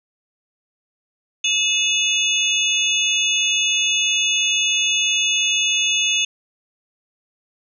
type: tone cluster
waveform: sine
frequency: 2604 / 2906 / 3501 / 6440 Hz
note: E7 / F#7 / A7 / G8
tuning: -22 / -32 / -9 / +46 cents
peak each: -22 dBFS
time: 1.44-6.25 s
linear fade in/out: 5 ms
effects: none